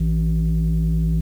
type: tone pair together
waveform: sine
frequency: 57.58 / 162.3 Hz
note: A#1 / E3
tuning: -21 / -27 cents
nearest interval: octave + tritone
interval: 1794 cents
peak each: -17 dBFS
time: 0-1.21 s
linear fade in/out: 10 ms
effects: tanh soft clip ceiling -13 dBFS + 8-bit